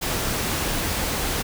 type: noise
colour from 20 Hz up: pink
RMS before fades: -25 dBFS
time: 0.01-1.43 s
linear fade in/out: 20 ms
effects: none